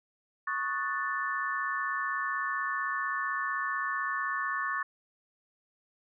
sine chord, D# half-diminished seventh, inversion third, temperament equal, 1108.7 / 1244.5 / 1480 / 1760 Hz, C#6 / D#6 / F#6 / A6, 0 / 0 / 0 / 0 cents, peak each -33 / -39 / -38 / -33 dBFS, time 0.47-4.83 s, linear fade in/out 5 ms, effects none

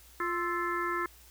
harmonic tone with a mistuned harmonic, 349.2 Hz, F4, in tune, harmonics 1 / 3 / 4 / 5 / 6, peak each -35 / -35 / -34 / -36 / -42 dBFS, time 0.2-1.06 s, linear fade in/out 2 ms, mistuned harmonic 4, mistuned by -93 cents, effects added 60 Hz sine -57 dBFS peak until 1.3 s + white hiss -57 dBFS RMS until 1.3 s

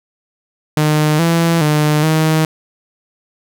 sawtooth tone with pitch steps, 152.4 / 167.1 / 151 / 157.7 Hz, D#3 / E3 / D3 / D#3, -36 / +24 / +48 / +24 cents, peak -7 dBFS, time 0.77-2.45 s, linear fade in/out 2 ms, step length 420 ms, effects none

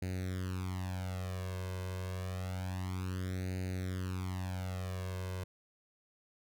sawtooth tone with flanger, 92.5 Hz, F#2, in tune, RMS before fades -38 dBFS, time 0.02-5.44 s, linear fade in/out 5 ms, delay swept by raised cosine 0.45 to 1.95 ms, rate 0.28 Hz, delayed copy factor +0.95, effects none

